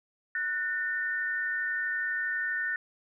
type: tone pair together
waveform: sine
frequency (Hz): 1480 / 1812.3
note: F#6 / A#6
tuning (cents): 0 / -49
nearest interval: major third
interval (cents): 351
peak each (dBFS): -32 / -30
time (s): 0.35-2.76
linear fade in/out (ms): 2
effects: none